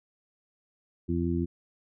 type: harmonic tone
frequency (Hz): 85.3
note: F2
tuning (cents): -40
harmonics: 1 / 2 / 3 / 4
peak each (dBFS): -31 / -31 / -31 / -31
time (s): 1.08-1.46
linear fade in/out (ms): 20
effects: none